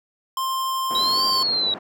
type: tone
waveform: square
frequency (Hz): 1052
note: C6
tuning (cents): +9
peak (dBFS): -23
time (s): 0.37-1.43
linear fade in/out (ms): 2
type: band-pass noise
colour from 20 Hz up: pink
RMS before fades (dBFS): -36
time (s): 0.9-1.79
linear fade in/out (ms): 10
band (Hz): 250 to 1100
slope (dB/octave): 12
type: linear two-way sweep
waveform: sine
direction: up then down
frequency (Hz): 3841 to 4690 to 3841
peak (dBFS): -19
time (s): 0.95-1.74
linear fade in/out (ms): 2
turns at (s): 1.26
effects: none